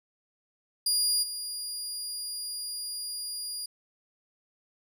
25% pulse tone with level steps, 4839 Hz, D#8, 49 cents flat, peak -19 / -29 dBFS, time 0.86-3.66 s, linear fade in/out 5 ms, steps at 1.22 s, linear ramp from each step 20 ms, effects none

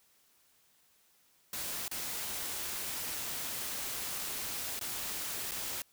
white noise with dropouts, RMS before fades -38 dBFS, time 1.53-5.82 s, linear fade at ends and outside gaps 2 ms, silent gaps 1.881-1.913 / 4.793-4.811 / 5.511-5.517 s, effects white hiss -68 dBFS RMS until 5.92 s

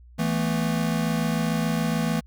square chord, E suspended fourth, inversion none, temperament equal, 164.81 / 220 / 246.9 Hz, E3 / A3 / B3, 0 / 0 / 0 cents, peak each -26 / -27 / -31 dBFS, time 0.18-2.21 s, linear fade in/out 20 ms, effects added 60 Hz sine -46 dBFS peak until 2.26 s

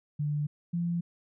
sine tone pair in turn, 147.8 / 171.65 Hz, D3 / F3, +11 / -30 cents, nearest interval minor third, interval 259 cents, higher second, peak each -27 dBFS, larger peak neither, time 0.19-0.47 / 0.73-1.01 s, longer neither, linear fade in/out 10 ms, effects none

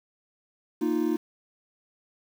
triangle chord, Bb suspended fourth, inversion none, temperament equal, 233.1 / 311.1 / 349.2 Hz, Bb3 / Eb4 / F4, 0 / 0 / 0 cents, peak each -28 / -24 / -26 dBFS, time 0.81-1.17 s, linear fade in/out 10 ms, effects 8-bit

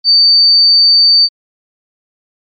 sine tone, 4587 Hz, D8, 42 cents flat, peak -4 dBFS, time 0.04-1.29 s, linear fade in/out 50 ms, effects MP3 32 kbps

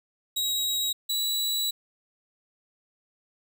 sawtooth tone pair in turn, 3827 / 3928 Hz, A#7 / B7, +45 / -10 cents, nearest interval unison, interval 45 cents, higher second, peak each -22 dBFS, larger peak neither, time 0.36-0.93 / 1.09-1.71 s, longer second, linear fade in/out 10 ms, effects none

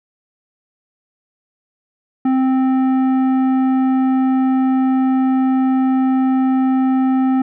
sine tone with tanh clipping, 261.6 Hz, C4, in tune, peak -14 dBFS, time 2.25-7.42 s, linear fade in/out 5 ms, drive 11 dB, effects none

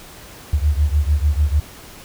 sine beating tone pair, 71.4 / 78.1 Hz, D2 / D#2, -48 / +7 cents, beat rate 6.7 Hz, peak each -16 / -18 dBFS, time 0.53-1.6 s, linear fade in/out 5 ms, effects pink hiss -40 dBFS RMS until 2.04 s

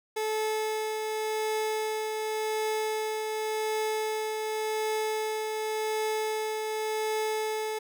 30% pulse tone with tremolo, 433.7 Hz, A4, 25 cents flat, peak -24 dBFS, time 0.16-7.79 s, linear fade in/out 10 ms, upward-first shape triangle, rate 0.89 Hz, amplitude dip 35%, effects none

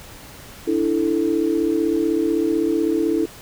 sine chord, D suspended second, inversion none, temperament equal, 293.7 / 329.6 / 440 Hz, D4 / E4 / A4, 0 / 0 / 0 cents, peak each -23 / -19 / -23 dBFS, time 0.67-3.26 s, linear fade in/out 10 ms, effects pink hiss -41 dBFS RMS until 3.41 s

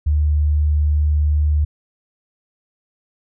sine tone, 74.8 Hz, D2, 32 cents sharp, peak -13 dBFS, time 0.06-1.65 s, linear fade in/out 10 ms, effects none

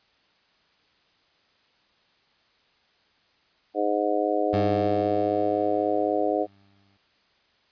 harmonic tone, 103.83 Hz, G#2, in tune, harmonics 3 / 4 / 5 / 6 / 7, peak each -28 / -28 / -28 / -28 / -28 dBFS, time 3.74-6.47 s, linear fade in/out 50 ms
20% pulse tone with exponential decay, 98.9 Hz, G2, 16 cents sharp, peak -19 dBFS, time 4.53-6.97 s, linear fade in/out 5 ms, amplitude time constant 530 ms
effects white hiss -64 dBFS RMS until 7.71 s + resampled to 11025 Hz

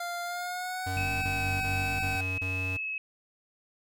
25% pulse tone with pitch glide, 697 to 764.5 Hz, F5 to G5, -4 to -44 cents, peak -29 dBFS, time 0-2.21 s, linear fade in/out 5 ms, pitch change +160 cents, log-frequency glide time 0.23-1.08 s
square tone bursts, 93.3 Hz, F#2, 15 cents sharp, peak -33 dBFS, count 5, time 0.86-2.772 s, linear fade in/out 10 ms, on 360 ms, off 28 ms
click train, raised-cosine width 5 ms, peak -28 dBFS, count 58, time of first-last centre 0.97-2.15 s, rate 48.3 Hz
sine tone with vibrato, 2578 Hz, E7, 39 cents flat, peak -31 dBFS, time 0.97-2.98 s, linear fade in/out 2 ms, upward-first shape sine, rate 1.3 Hz, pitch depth 11 cents each way
effects none

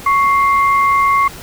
sine tone pair together, 1108.7 / 2099 Hz, C#6 / C7, 0 / +5 cents, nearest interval major seventh, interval 1105 cents, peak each -10 / -18 dBFS, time 0.06-1.28 s, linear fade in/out 5 ms, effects pink hiss -33 dBFS RMS until 1.42 s

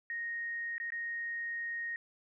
sine tone with dropouts, 1864.7 Hz, A#6, in tune, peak -35 dBFS, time 0.1-1.96 s, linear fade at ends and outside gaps 1 ms, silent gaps 0.781-0.8 / 0.904-0.921 s, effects none

